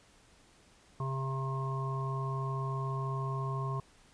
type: harmonic tone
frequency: 133.8 Hz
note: C3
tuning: 39 cents sharp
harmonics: 1 / 3 / 5 / 7 / 8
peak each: -33 / -43 / -47 / -47 / -39 dBFS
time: 1-3.8 s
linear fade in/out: 2 ms
effects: pink hiss -62 dBFS RMS until 4.13 s + resampled to 22050 Hz